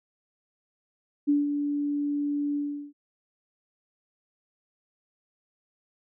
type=tone with ADSR envelope; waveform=sine; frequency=289.5 Hz; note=D4; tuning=25 cents flat; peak=-18 dBFS; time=1.27-2.93 s; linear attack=23 ms; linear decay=170 ms; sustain=-7 dB; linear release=370 ms; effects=none